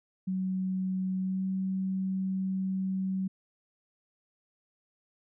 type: tone with pitch glide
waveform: sine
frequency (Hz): 187.4 to 189.69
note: F#3 to F#3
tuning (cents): +22 to +43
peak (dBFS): -28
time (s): 0.27-3.28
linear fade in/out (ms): 10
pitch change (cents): +21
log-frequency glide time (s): 1.2-1.45
effects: none